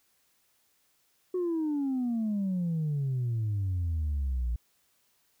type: exponential sweep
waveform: sine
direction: down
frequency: 370 to 56.7 Hz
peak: -25 dBFS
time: 1.34-4.56 s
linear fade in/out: 5 ms
effects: tanh soft clip ceiling -25 dBFS + white hiss -70 dBFS RMS until 5.4 s